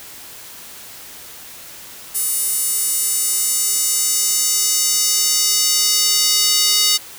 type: tone with high-pass filter sweep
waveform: square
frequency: 415.3 Hz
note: G#4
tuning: in tune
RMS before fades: -17 dBFS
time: 2.14-6.98 s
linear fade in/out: 20 ms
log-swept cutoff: 10000 to 4300 Hz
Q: 1.7
effects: white hiss -37 dBFS RMS until 7.18 s